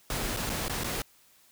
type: noise with dropouts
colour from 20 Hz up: pink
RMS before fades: -32 dBFS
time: 0.1-1.02 s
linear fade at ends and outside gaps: 2 ms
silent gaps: 0.365-0.37 / 0.495-0.499 / 0.683-0.695 / 0.836-0.843 s
effects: white hiss -61 dBFS RMS until 1.51 s

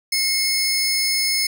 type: tone pair together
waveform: sawtooth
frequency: 2163 / 5231 Hz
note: C#7 / E8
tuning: -43 / -14 cents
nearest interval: octave + minor third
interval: 1529 cents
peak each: -18 dBFS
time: 0.12-1.47 s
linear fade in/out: 5 ms
effects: none

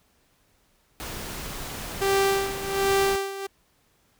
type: noise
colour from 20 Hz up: pink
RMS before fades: -35 dBFS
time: 1-3.16 s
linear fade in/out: 0 ms
type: tone with tremolo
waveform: sawtooth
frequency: 392 Hz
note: G4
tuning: in tune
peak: -15 dBFS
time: 2.01-3.47 s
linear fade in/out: 10 ms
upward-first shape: sine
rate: 1.3 Hz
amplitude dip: 80%
effects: pink hiss -65 dBFS RMS until 4.19 s

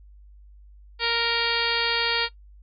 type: harmonic tone with a mistuned harmonic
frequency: 466.2 Hz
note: A#4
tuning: in tune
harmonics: 1 / 2 / 3 / 4 / 5 / 6 / 7 / 8 / 9 / 10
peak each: -31 / -31 / -31 / -31 / -31 / -31 / -31 / -31 / -31 / -31 dBFS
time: 0.99-2.29 s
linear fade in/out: 50 ms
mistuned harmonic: 9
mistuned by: +33 cents
effects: noise-tail reverb RT60 0.1 s tail -18 dB re dry + added 50 Hz sine -46 dBFS peak until 2.62 s

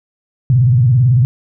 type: tone with vibrato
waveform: sine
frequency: 123.47 Hz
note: B2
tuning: in tune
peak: -7 dBFS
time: 0.5-1.25 s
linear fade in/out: 0 ms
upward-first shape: square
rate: 18 Hz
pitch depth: 140 cents each way
effects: none

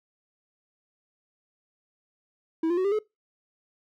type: tone with pitch steps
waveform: triangle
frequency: 324.4 / 347.7 / 372.6 / 399.4 / 428 Hz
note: E4 / F4 / F#4 / G4 / A4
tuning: -28 / -8 / +12 / +32 / -48 cents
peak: -20 dBFS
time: 2.63-2.99 s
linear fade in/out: 5 ms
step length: 72 ms
effects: noise-tail reverb RT60 0.2 s tail -22 dB re dry

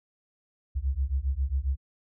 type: beating tone pair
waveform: sine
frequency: 64 / 71.4 Hz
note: C2 / D2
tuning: -38 / -48 cents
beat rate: 7.4 Hz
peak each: -28 dBFS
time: 0.75-1.77 s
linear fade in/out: 20 ms
effects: none

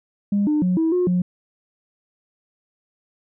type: tone with pitch steps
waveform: sine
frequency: 202.6 / 301.1 / 181.8 / 323.9 / 359.7 / 179.4 Hz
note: G#3 / D4 / F#3 / E4 / F#4 / F3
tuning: -43 / +43 / -30 / -30 / -49 / +47 cents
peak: -15 dBFS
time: 0.32-1.22 s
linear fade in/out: 5 ms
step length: 150 ms
effects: tanh soft clip ceiling -13 dBFS

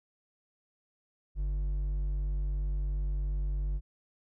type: tone with hard clipping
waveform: triangle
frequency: 48.56 Hz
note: G1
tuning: 16 cents flat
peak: -30 dBFS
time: 1.35-3.81 s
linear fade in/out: 50 ms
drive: 8 dB
effects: none

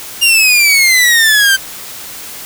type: exponential sweep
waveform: sawtooth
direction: down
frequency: 2831 to 1549 Hz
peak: -3 dBFS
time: 0.21-1.57 s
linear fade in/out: 20 ms
effects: white hiss -28 dBFS RMS until 2.45 s

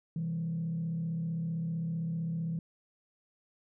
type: tone with frequency modulation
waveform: sine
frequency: 164.81 Hz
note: E3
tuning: in tune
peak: -30 dBFS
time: 0.16-2.59 s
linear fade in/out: 2 ms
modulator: 35.5 Hz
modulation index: 0.45
effects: tanh soft clip ceiling -27 dBFS

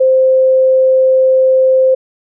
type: tone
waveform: sine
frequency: 522 Hz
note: C5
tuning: 4 cents flat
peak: -6 dBFS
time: 0-1.95 s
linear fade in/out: 10 ms
effects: none

